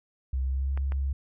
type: tone with pitch glide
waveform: sine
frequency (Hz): 65.41 to 68.23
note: C2 to C#2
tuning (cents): 0 to -27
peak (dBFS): -25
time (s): 0.33-1.13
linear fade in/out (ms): 5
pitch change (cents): +73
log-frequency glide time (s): 0.44-0.72
type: clicks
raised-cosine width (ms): 0.5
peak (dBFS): -25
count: 2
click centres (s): 0.775 / 0.921
effects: none